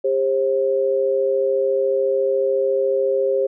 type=tone pair together; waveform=sine; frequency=400 / 534 Hz; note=G4 / C5; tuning=+35 / +35 cents; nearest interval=perfect fourth; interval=500 cents; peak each=-20 / -18 dBFS; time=0.04-3.47 s; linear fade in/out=10 ms; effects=none